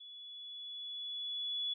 sine tone with level ramp, 3413 Hz, G#7, 47 cents sharp, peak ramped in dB -49 to -33 dBFS, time 0-1.74 s, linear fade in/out 10 ms, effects none

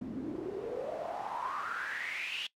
pink noise with band-pass filter sweep, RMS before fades -38 dBFS, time 0.01-2.47 s, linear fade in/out 5 ms, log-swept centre 220 to 3100 Hz, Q 8.3, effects noise-tail reverb RT60 0.1 s tail -19 dB re dry

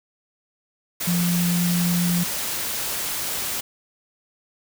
sine tone in noise, 174.61 Hz, F3, in tune, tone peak -19 dBFS, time 1.07-2.24 s, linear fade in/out 10 ms, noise white, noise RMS -27 dBFS, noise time 1-3.61 s, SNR +5 dB, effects none

